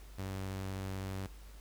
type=tone with vibrato; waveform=sawtooth; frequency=96 Hz; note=G2; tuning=36 cents flat; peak=-34 dBFS; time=0.18-1.27 s; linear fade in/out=10 ms; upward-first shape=sine; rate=12 Hz; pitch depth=11 cents each way; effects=added 50 Hz sine -49 dBFS peak until 1.6 s + pink hiss -60 dBFS RMS until 1.6 s